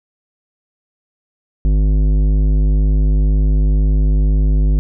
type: tone with tanh clipping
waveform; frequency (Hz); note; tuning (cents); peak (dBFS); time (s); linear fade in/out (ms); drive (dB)
sine; 51; G#1; -31; -12; 1.65-4.79; 0; 13
effects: none